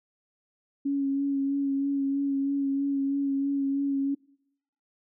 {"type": "tone with vibrato", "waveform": "sine", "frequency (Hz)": 277.2, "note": "C#4", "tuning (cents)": 0, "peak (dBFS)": -24, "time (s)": [0.85, 4.15], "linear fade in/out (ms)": 10, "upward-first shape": "sine", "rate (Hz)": 3.1, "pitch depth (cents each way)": 21, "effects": ["noise-tail reverb RT60 0.8 s tail -25 dB re dry"]}